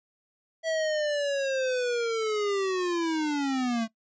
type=linear sweep; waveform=square; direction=down; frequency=654 to 220 Hz; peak=-26 dBFS; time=0.63-3.88 s; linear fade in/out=50 ms; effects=noise-tail reverb RT60 0.1 s tail -20 dB re dry + resampled to 16000 Hz